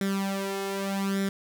sawtooth tone with flanger, 195.8 Hz, G3, 2 cents flat, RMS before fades -29 dBFS, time 0.01-1.29 s, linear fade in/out 2 ms, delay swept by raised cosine 0.54 to 2.34 ms, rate 0.83 Hz, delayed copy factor +0.75, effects none

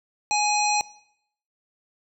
harmonic tone, 835 Hz, G#5, 9 cents sharp, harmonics 1 / 3 / 5 / 7 / 9, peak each -22 / -27 / -29 / -30 / -32 dBFS, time 0.31-0.81 s, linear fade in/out 0 ms, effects noise-tail reverb RT60 0.7 s tail -19 dB re dry

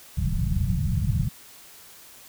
white low-pass noise, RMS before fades -24 dBFS, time 0.17-1.29 s, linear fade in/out 5 ms, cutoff 190 Hz, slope 96 dB/octave, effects white hiss -48 dBFS RMS until 2.28 s

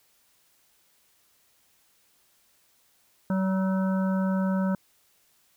harmonic tone with a mistuned harmonic, 190 Hz, F#3, 46 cents sharp, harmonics 1 / 3 / 5 / 7 / 8, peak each -23 / -33 / -37 / -40 / -41 dBFS, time 3.3-4.75 s, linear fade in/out 2 ms, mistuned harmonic 7, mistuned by -32 cents, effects white hiss -65 dBFS RMS until 5.56 s

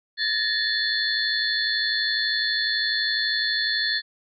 sine tone cluster, 1720 / 1832 / 3484 / 4191 / 4419 Hz, A6 / A#6 / A7 / C8 / C#8, -40 / -31 / -18 / +2 / -6 cents, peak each -28 dBFS, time 0.17-4.02 s, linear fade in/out 50 ms, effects none

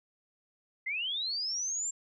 sine linear sweep, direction up, 2003 to 7459 Hz, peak -31 dBFS, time 0.86-1.91 s, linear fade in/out 10 ms, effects none

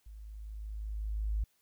sine tone with level ramp, 52.8 Hz, G#1, 29 cents sharp, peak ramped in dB -46 to -28 dBFS, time 0.06-1.44 s, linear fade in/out 5 ms, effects white hiss -73 dBFS RMS until 1.61 s

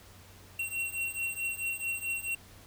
square beating tone pair, 2732 / 2736.6 Hz, F7 / F7, -39 / -36 cents, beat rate 4.6 Hz, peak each -37 / -35 dBFS, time 0.59-2.35 s, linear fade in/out 5 ms, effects added 93 Hz sine -56 dBFS peak until 2.66 s + pink hiss -55 dBFS RMS until 2.66 s

